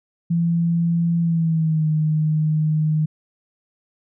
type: tone with pitch glide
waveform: sine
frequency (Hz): 168.8 to 154.79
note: E3 to D#3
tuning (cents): +41 to -9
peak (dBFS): -16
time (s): 0.3-3.06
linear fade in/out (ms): 10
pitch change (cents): -150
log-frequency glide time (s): 1.2-1.88
effects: none